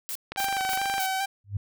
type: noise bursts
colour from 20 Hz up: blue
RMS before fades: -33 dBFS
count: 4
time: 0.09-1.062 s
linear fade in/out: 0 ms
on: 63 ms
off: 240 ms
type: click train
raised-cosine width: 0.3 ms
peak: -17 dBFS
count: 17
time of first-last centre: 0.32-0.981 s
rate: 24.2 Hz
type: tone with vibrato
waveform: sawtooth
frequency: 774 Hz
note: G5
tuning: 22 cents flat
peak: -22 dBFS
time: 0.37-1.26 s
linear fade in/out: 10 ms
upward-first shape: square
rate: 2.4 Hz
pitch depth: 26 cents each way
type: tone with exponential growth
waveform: sine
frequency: 100.5 Hz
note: G2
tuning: 44 cents sharp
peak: -22 dBFS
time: 1.44-1.57 s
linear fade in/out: 5 ms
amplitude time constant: 27 ms
effects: none